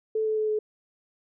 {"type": "tone with pitch steps", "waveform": "sine", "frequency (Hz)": [437.5, 434.2, 431, 427.8], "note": ["A4", "A4", "A4", "A4"], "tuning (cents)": [-10, -23, -36, -49], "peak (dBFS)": -23, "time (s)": [0.15, 0.59], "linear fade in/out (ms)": 5, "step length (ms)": 110, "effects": []}